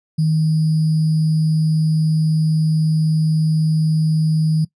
sine tone with sample-and-hold, 157.3 Hz, D#3, 19 cents sharp, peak -13 dBFS, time 0.18-4.65 s, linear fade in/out 10 ms, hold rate 4900 Hz, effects noise-tail reverb RT60 0.1 s tail -21 dB re dry + resampled to 22050 Hz

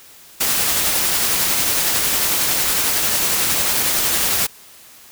white noise with tremolo, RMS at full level -17 dBFS, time 0.4-4.47 s, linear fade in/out 10 ms, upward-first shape triangle, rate 11 Hz, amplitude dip 25%, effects white hiss -44 dBFS RMS until 5.11 s

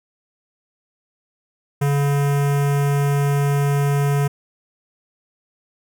square tone with notch filter, 142 Hz, C#3, 42 cents sharp, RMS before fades -18 dBFS, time 1.81-4.28 s, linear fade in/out 10 ms, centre 4100 Hz, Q 1, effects none

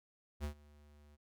square tone with ADSR envelope, 73.7 Hz, D2, 7 cents sharp, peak -36 dBFS, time 0.4-1.17 s, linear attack 42 ms, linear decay 96 ms, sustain -24 dB, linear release 29 ms, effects none

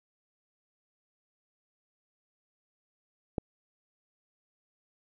click, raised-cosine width 2 ms, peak -16 dBFS, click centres 3.382 s, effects none

